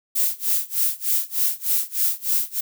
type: noise with tremolo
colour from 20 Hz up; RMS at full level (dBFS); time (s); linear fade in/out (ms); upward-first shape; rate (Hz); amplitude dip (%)
violet; -19; 0.15-2.61; 10; sine; 3.3; 95
effects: none